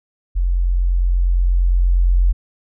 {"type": "tone with level ramp", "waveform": "sine", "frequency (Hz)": 44.28, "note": "F1", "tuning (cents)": 25, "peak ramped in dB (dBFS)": [-14, -10], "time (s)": [0.35, 2.33], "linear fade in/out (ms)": 20, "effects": []}